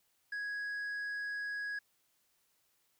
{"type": "tone with tanh clipping", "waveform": "triangle", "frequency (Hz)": 1662, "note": "G#6", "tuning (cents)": 1, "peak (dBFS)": -37, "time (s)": [0.32, 1.79], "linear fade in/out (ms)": 5, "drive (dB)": 8, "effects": ["white hiss -75 dBFS RMS until 2.99 s"]}